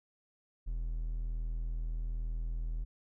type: tone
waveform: triangle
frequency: 40.58 Hz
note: E1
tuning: 26 cents flat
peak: -31 dBFS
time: 0.66-2.85 s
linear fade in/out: 20 ms
effects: none